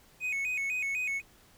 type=tone with vibrato; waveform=triangle; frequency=2349 Hz; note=D7; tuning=in tune; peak=-28 dBFS; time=0.2-1.22 s; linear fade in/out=50 ms; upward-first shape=square; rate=4 Hz; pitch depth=110 cents each way; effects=pink hiss -60 dBFS RMS until 1.57 s